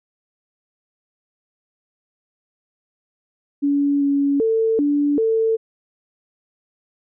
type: tone with pitch steps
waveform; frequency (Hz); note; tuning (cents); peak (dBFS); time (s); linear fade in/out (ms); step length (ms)
sine; 284.2 / 281.4 / 447.4 / 289.5 / 447.1; C#4 / C#4 / A4 / D4 / A4; +43 / +26 / +29 / -25 / +28; -15; 3.62-5.57; 20; 390
effects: none